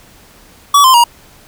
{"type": "tone with pitch steps", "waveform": "square", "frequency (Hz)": [1141, 1040.3, 948.4], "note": ["C#6", "C6", "A#5"], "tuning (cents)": [50, -10, 30], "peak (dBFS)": -5, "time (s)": [0.74, 1.04], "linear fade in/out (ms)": 5, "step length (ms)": 100, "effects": ["pink hiss -43 dBFS RMS until 1.47 s"]}